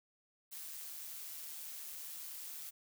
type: noise with amplitude modulation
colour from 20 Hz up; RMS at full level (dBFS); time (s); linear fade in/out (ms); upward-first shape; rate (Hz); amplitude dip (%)
blue; -45; 0.51-2.71; 20; sine; 153; 40
effects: none